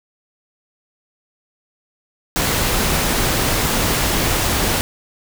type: noise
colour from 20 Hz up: pink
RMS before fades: -18 dBFS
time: 2.36-4.81 s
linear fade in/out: 0 ms
effects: none